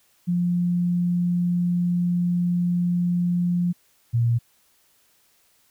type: tone pair in turn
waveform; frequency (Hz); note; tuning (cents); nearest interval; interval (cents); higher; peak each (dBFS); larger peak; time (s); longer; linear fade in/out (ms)
sine; 175.7 / 117.71; F3 / A#2; +11 / +17; perfect fifth; 694; first; -19 / -17; second; 0.27-3.73 / 4.13-4.39; first; 20
effects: white hiss -62 dBFS RMS until 5.7 s